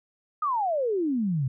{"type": "exponential sweep", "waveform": "sine", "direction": "down", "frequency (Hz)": [1272, 123.47], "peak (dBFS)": -23, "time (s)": [0.42, 1.48], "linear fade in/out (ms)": 5, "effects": []}